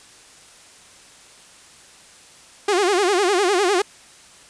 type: tone with vibrato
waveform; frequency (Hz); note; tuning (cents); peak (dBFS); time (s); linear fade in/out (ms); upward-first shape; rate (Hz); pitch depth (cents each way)
sawtooth; 382.4; G4; -43; -12; 2.68-3.82; 5; sine; 9.9; 170
effects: white hiss -47 dBFS RMS until 4.49 s + resampled to 22050 Hz